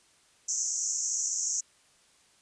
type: band-pass noise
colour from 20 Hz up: pink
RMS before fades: -31 dBFS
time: 0.48-1.61 s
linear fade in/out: 10 ms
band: 5800 to 7400 Hz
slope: 96 dB/octave
effects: white hiss -63 dBFS RMS until 2.41 s + resampled to 22050 Hz